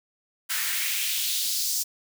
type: noise with high-pass filter sweep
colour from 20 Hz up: white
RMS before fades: -27 dBFS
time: 0.49-1.84 s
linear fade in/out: 20 ms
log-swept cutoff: 1500 to 5800 Hz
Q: 2
effects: none